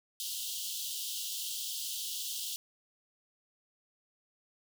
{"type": "high-pass noise", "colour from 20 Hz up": "pink", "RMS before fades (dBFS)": -38, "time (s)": [0.2, 2.56], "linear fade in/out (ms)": 0, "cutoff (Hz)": 2900, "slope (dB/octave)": 96, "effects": []}